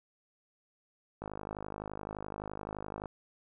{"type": "click train", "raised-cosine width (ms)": 1, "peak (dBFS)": -25, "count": 96, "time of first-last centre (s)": [1.22, 3.058], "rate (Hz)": 51.7, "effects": []}